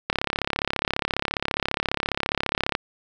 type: click train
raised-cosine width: 0.3 ms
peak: -6 dBFS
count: 93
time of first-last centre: 0.1-2.751 s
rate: 34.7 Hz
effects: none